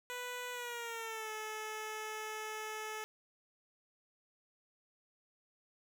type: tone with pitch glide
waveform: 10% pulse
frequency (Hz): 493.9 to 432.5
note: B4 to A4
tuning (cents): 0 to -30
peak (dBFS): -32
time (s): 0.1-3.04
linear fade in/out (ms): 0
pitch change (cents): -230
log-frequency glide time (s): 0.52-1.31
effects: none